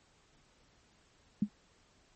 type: tone with exponential decay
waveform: sine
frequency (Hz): 207.1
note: G#3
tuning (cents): -5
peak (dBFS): -22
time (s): 1.42-1.49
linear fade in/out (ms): 5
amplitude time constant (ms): 15
effects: pink hiss -67 dBFS RMS until 2.15 s + MP3 32 kbps